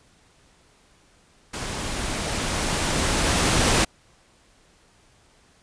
pink noise with level ramp, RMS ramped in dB -31 to -18 dBFS, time 1.53-3.85 s, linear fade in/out 10 ms, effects pink hiss -58 dBFS RMS until 5.62 s + resampled to 22050 Hz

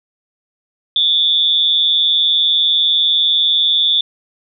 sine tone with amplitude modulation, 3520 Hz, A7, in tune, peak -7 dBFS, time 0.96-4.01 s, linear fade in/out 2 ms, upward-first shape sine, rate 160 Hz, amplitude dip 85%, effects none

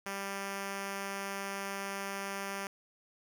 5% pulse tone, 197.1 Hz, G3, 10 cents sharp, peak -25 dBFS, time 0.06-2.67 s, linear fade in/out 2 ms, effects none

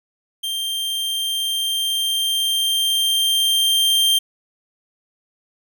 45% pulse tone with level ramp, 3169 Hz, G7, 18 cents sharp, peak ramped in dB -22 to -13 dBFS, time 0.43-4.19 s, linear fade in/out 10 ms, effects none

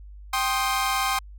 sawtooth chord, C minor, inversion second, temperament equal with one note detuned, 784 / 1055.6 / 1244.5 Hz, G5 / C6 / Eb6, 0 / +15 / 0 cents, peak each -23 / -22 / -25 dBFS, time 0.33-1.19 s, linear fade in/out 5 ms, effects added 50 Hz sine -40 dBFS peak until 1.38 s

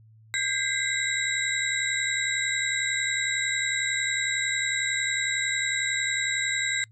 sine tone cluster, 1600 / 2021 / 2092 / 3857 / 7640 Hz, G6 / B6 / C7 / B7 / A#8, +35 / +39 / -1 / -42 / +42 cents, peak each -31 dBFS, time 0.34-6.84 s, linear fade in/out 0 ms, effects noise-tail reverb RT60 0.1 s tail -25 dB re dry + added 110 Hz sine -51 dBFS peak until 6.91 s

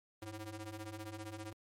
sawtooth ring-modulated tone, 214.9 Hz, A3, 41 cents flat, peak -37 dBFS, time 0.22-1.53 s, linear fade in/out 5 ms, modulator 115 Hz, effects MP3 64 kbps

